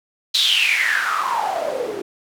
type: noise with band-pass filter sweep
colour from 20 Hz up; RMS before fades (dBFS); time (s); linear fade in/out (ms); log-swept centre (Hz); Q
white; -20; 0.34-2.02; 10; 4000 to 360; 9.4
effects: none